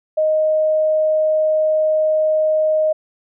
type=tone; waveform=sine; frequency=622.3 Hz; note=D#5; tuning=in tune; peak=-13 dBFS; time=0.17-2.93 s; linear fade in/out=10 ms; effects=none